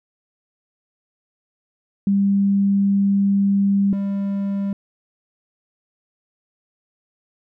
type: tone pair in turn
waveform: sine / triangle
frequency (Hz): 198.5 / 198.5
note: G3 / G3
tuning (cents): +22 / +22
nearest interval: unison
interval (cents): 0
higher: neither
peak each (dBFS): -14 / -18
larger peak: first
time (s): 2.07-3.93 / 3.93-4.73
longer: first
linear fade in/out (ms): 2
effects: none